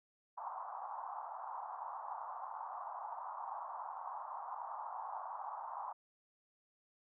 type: band-pass noise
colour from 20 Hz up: pink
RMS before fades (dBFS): -45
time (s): 0.37-5.93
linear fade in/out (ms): 10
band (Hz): 780 to 1100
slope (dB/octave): 48
effects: none